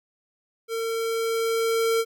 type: tone with level ramp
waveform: square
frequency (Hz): 454.4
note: A#4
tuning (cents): -44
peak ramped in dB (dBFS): -27 to -20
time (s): 0.68-2.05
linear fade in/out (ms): 50
effects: none